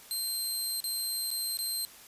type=tone with dropouts; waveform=15% pulse; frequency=4153 Hz; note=C8; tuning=14 cents flat; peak=-24 dBFS; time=0.11-1.85 s; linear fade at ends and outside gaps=0 ms; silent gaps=0.803-0.841 / 1.305-1.313 / 1.571-1.589 s; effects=white hiss -52 dBFS RMS until 2.07 s + resampled to 32000 Hz